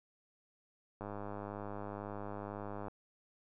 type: click train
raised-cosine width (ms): 1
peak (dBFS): -29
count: 192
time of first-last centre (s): 1.01-2.883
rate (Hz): 102
effects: none